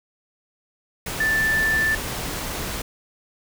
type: tone in noise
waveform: sine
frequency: 1763 Hz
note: A6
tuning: 3 cents sharp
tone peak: -18 dBFS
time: 1.2-1.95 s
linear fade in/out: 5 ms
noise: pink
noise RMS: -29 dBFS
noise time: 1.06-2.82 s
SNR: +8 dB
effects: none